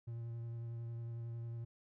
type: tone with vibrato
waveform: triangle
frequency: 116.54 Hz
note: A#2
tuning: in tune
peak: -39 dBFS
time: 0.07-1.65 s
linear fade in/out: 10 ms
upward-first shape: triangle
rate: 11 Hz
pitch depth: 18 cents each way
effects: none